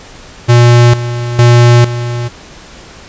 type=tone with tremolo; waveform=square; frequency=120 Hz; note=B2; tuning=49 cents flat; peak=-3 dBFS; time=0.48-2.29 s; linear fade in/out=20 ms; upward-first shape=square; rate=1.1 Hz; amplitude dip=75%; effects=pink hiss -34 dBFS RMS until 3.08 s + resampled to 16000 Hz